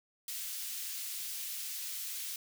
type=high-pass noise; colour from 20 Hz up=white; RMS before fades=-40 dBFS; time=0.28-2.36 s; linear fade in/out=2 ms; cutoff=2700 Hz; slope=12 dB/octave; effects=none